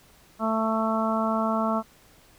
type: harmonic tone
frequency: 221.6 Hz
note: A3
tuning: 13 cents sharp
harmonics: 1 / 2 / 3 / 4 / 5 / 6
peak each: -26 / -36 / -28 / -32 / -30 / -31 dBFS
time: 0.39-1.83 s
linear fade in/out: 50 ms
effects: pink hiss -56 dBFS RMS until 2.38 s